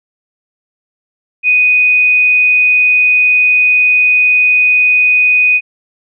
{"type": "tone", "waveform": "sine", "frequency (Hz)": 2489, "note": "D#7", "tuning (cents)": 0, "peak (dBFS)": -6, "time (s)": [1.43, 5.61], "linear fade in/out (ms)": 50, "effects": []}